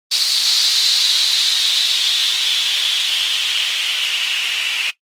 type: noise with low-pass filter sweep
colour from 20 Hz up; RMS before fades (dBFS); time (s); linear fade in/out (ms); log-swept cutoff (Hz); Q
violet; -17; 0.11-4.91; 10; 4400 to 2700; 4.9
effects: noise-tail reverb RT60 0.1 s tail -17 dB re dry + Opus 24 kbps